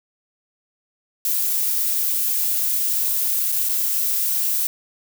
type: noise with dropouts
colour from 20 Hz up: violet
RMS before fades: -21 dBFS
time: 1.25-4.67 s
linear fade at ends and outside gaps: 1 ms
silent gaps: 3.519-3.523 / 3.688-3.692 s
effects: none